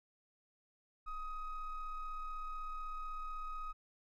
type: ring-modulated tone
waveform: triangle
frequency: 637 Hz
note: D#5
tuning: 41 cents sharp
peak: -34 dBFS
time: 1.06-3.73 s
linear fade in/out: 20 ms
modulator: 619 Hz
effects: tanh soft clip ceiling -31 dBFS